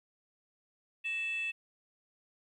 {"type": "tone with frequency modulation", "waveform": "sine", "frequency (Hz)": 2637, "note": "E7", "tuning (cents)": 0, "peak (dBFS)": -31, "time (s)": [1.04, 1.52], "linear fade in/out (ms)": 20, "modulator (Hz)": 769, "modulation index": 0.35, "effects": ["tanh soft clip ceiling -29 dBFS", "12-bit"]}